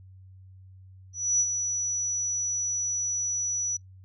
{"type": "tone with ADSR envelope", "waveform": "sine", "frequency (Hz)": 5900, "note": "F#8", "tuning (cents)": -6, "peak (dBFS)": -19, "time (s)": [1.13, 3.77], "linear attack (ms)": 270, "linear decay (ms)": 51, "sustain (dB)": -7, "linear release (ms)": 8, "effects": ["noise-tail reverb RT60 0.1 s tail -19 dB re dry", "added 94 Hz sine -47 dBFS peak until 4.04 s"]}